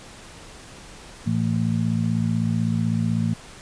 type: harmonic tone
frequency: 56 Hz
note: A1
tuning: 31 cents sharp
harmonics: 2 / 3 / 4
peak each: -24 / -24 / -24 dBFS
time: 1.26-3.34 s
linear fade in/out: 10 ms
effects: pink hiss -43 dBFS RMS until 3.61 s + resampled to 22050 Hz